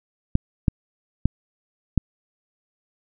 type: clicks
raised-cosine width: 5 ms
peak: -4 dBFS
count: 4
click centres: 0.354 / 0.682 / 1.256 / 1.977 s
effects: none